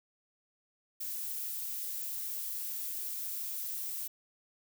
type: noise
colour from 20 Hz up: violet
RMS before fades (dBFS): -38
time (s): 1-4.08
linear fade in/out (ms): 10
effects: none